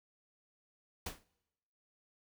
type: noise with exponential decay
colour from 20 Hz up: pink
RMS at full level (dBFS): -36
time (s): 1.06-1.24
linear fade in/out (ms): 5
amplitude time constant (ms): 37
effects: noise-tail reverb RT60 1.0 s tail -25 dB re dry